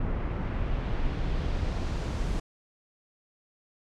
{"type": "noise with low-pass filter sweep", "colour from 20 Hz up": "brown", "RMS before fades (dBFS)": -29, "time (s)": [0, 2.4], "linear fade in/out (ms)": 5, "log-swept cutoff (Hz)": [1700, 8200], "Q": 0.98, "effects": []}